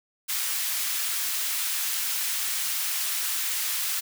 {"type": "high-pass noise", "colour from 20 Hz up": "white", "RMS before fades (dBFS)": -28, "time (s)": [0.28, 4.01], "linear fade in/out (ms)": 20, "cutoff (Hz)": 1400, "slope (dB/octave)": 12, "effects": []}